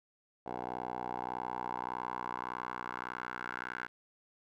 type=tone with band-pass filter sweep; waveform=10% pulse; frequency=61.7 Hz; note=B1; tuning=1 cent flat; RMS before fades=-40 dBFS; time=0.46-3.88 s; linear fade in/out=5 ms; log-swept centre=680 to 1500 Hz; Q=3.5; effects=none